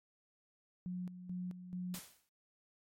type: tone with tremolo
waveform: sine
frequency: 180.6 Hz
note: F#3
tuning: 42 cents flat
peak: -38 dBFS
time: 0.86-1.99 s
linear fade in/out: 0 ms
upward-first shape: square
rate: 2.3 Hz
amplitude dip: 65%
type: noise with exponential decay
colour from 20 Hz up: white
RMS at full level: -43 dBFS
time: 1.94-2.29 s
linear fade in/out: 1 ms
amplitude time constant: 74 ms
effects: MP3 64 kbps